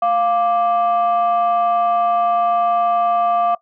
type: tone pair together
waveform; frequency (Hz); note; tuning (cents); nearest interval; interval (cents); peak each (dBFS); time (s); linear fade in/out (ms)
sine; 698.5 / 1174.7; F5 / D6; 0 / 0; major sixth; 900; -14 / -18; 0.02-3.55; 5
effects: noise-tail reverb RT60 0.1 s tail -17 dB re dry + tanh soft clip ceiling -9 dBFS